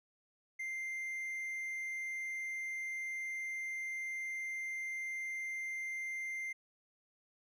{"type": "tone", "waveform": "triangle", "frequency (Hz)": 2093, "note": "C7", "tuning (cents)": 0, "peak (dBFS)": -36, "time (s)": [0.59, 6.53], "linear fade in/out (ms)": 10, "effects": []}